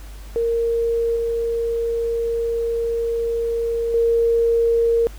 sine tone with level steps, 463.5 Hz, A#4, 10 cents flat, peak -17 / -19 / -14 dBFS, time 0.36-5.07 s, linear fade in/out 0 ms, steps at 1.16 / 3.94 s, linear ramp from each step 2 ms, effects added 50 Hz sine -34 dBFS peak until 5.18 s + pink hiss -46 dBFS RMS until 5.18 s

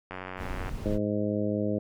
click train, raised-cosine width 0.5 ms, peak -22 dBFS, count 55, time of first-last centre 0.11-0.692 s, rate 92.8 Hz
brown noise, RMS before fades -34 dBFS, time 0.37-0.99 s, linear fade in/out 50 ms
harmonic tone, 104.2 Hz, G#2, 6 cents sharp, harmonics 1 / 2 / 3 / 4 / 5 / 6, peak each -34 / -30 / -32 / -35 / -33 / -36 dBFS, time 0.85-1.79 s, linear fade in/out 10 ms
effects none

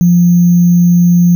sine tone with sample-and-hold, 174.61 Hz, F3, in tune, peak -4 dBFS, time 0.01-1.35 s, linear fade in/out 0 ms, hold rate 6300 Hz, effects none

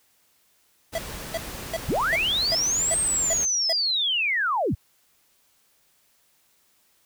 pink noise, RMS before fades -36 dBFS, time 0.92-3.46 s, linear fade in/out 20 ms
square tone bursts, 659.3 Hz, E5, in tune, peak -25 dBFS, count 8, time 0.95-3.726 s, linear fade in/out 2 ms, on 32 ms, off 360 ms
sine linear two-way sweep, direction up then down, 38.55 to 8500 to 38.55 Hz, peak -21 dBFS, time 1.88-4.75 s, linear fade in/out 10 ms, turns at 2.99 s
effects white hiss -64 dBFS RMS until 7.05 s

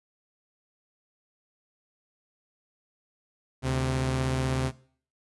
sawtooth tone pair together, 73.42 / 130.82 Hz, D2 / C3, 0 / 0 cents, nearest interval minor seventh, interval 1000 cents, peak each -28 / -22 dBFS, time 3.62-4.72 s, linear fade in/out 50 ms, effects noise-tail reverb RT60 0.5 s tail -20 dB re dry + resampled to 24000 Hz

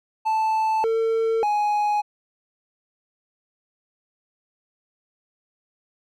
triangle tone with pitch steps, 878 / 450.8 / 834 Hz, A5 / A4 / G#5, -4 / +42 / +7 cents, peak -17 dBFS, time 0.25-2.02 s, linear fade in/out 20 ms, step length 590 ms, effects none

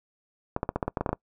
clicks, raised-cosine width 1 ms, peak -12 dBFS, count 11, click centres 0.564 / 0.631 / 0.691 / 0.76 / 0.828 / 0.88 / 0.972 / 1.01 / 1.062 / 1.092 / 1.13 s, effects noise-tail reverb RT60 0.1 s tail -23 dB re dry

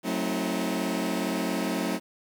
sawtooth chord, F# diminished seventh, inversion none, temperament just, 185 / 222 / 266.4 / 319.7 Hz, F#3 / A3 / C4 / Eb4, 0 / +16 / +31 / +47 cents, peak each -28 dBFS, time 0.03-2 s, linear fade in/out 50 ms, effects 9-bit

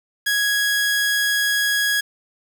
sawtooth tone, 1661.2 Hz, G#6, in tune, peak -14 dBFS, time 0.26-2.01 s, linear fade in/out 10 ms, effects 7-bit

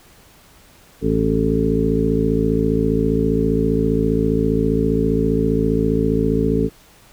harmonic tone with a mistuned harmonic, 55 Hz, A1, in tune, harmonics 1 / 2 / 3 / 4 / 5 / 7 / 8, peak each -24 / -26 / -22 / -23 / -21 / -24 / -21 dBFS, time 1.01-6.7 s, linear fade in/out 50 ms, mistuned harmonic 1, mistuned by +19 cents, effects pink hiss -49 dBFS RMS until 7.12 s

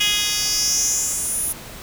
10% pulse tone with high-pass filter sweep, 415.3 Hz, G#4, in tune, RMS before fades -21 dBFS, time 0-1.53 s, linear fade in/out 10 ms, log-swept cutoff 3100 to 11000 Hz, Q 4, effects pink hiss -37 dBFS RMS until 1.82 s

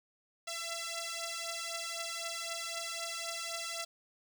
5% pulse beating tone pair, 670 / 673.9 Hz, E5 / E5, +28 / +38 cents, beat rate 3.9 Hz, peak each -29 dBFS, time 0.47-3.85 s, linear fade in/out 10 ms, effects none

